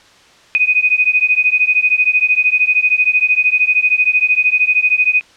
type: beating tone pair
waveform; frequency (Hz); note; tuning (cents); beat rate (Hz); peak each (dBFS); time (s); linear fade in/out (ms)
sine; 2489 / 2502; D#7 / D#7; 0 / +9; 13; -13; 0.55-5.21; 0
effects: white hiss -46 dBFS RMS until 5.36 s + low-pass 5000 Hz 12 dB/octave